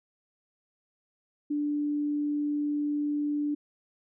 sine tone, 293.7 Hz, D4, in tune, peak -26 dBFS, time 1.5-3.55 s, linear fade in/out 10 ms, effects none

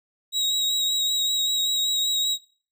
35% pulse tone with vibrato, 3822 Hz, A#7, 43 cents sharp, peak -20 dBFS, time 0.32-2.38 s, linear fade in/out 50 ms, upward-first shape triangle, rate 5.2 Hz, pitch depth 24 cents each way, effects noise-tail reverb RT60 0.4 s tail -20 dB re dry

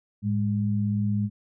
sine tone pair together, 107.53 / 204.7 Hz, A2 / G#3, -39 / -25 cents, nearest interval major seventh, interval 1114 cents, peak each -25 dBFS, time 0.22-1.3 s, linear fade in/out 50 ms, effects none

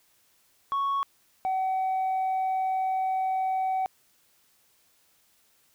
sine tone pair in turn, 1108.7 / 756.8 Hz, C#6 / F#5, 0 / +39 cents, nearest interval perfect fifth, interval 661 cents, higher first, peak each -22 dBFS, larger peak neither, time 0.72-1.03 / 1.45-3.86 s, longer second, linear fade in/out 0 ms, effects tanh soft clip ceiling -23 dBFS + white hiss -65 dBFS RMS until 5.74 s

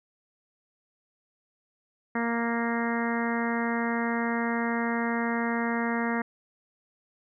harmonic tone, 233.1 Hz, A#3, in tune, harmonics 1 / 2 / 3 / 4 / 5 / 6 / 7 / 8 / 9, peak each -28 / -34 / -36 / -35 / -38 / -38 / -38 / -35 / -40 dBFS, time 2.15-6.22 s, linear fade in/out 5 ms, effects none

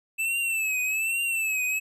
square tone with vibrato, 2632 Hz, E7, 3 cents flat, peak -25 dBFS, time 0.18-1.8 s, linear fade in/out 20 ms, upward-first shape triangle, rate 1.2 Hz, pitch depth 100 cents each way, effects resampled to 32000 Hz

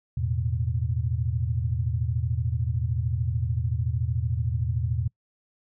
sine chord, E suspended fourth, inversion none, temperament equal, 82.41 / 110 / 123.47 Hz, E2 / A2 / B2, 0 / 0 / 0 cents, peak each -28 dBFS, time 0.17-5.08 s, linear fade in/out 5 ms, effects noise-tail reverb RT60 0.1 s tail -25 dB re dry

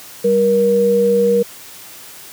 sine tone pair together, 196 / 474.6 Hz, G3 / A#4, 0 / +31 cents, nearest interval octave + minor third, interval 1531 cents, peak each -19 / -11 dBFS, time 0.24-1.43 s, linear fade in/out 10 ms, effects white hiss -37 dBFS RMS until 2.32 s + high-pass 80 Hz 12 dB/octave

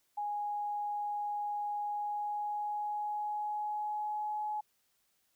sine tone with pitch glide, 828 to 845.4 Hz, G#5 to G#5, -5 to +31 cents, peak -33 dBFS, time 0.17-4.61 s, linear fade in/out 10 ms, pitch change +36 cents, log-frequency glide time 1.77-4.43 s, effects white hiss -75 dBFS RMS until 5.35 s

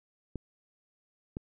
clicks, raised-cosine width 3 ms, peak -23 dBFS, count 2, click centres 0.357 / 1.369 s, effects none

